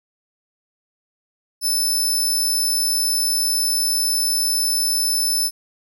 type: tone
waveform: 20% pulse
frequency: 5274 Hz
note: E8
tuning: in tune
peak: -12 dBFS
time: 1.61-5.51 s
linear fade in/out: 50 ms
effects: none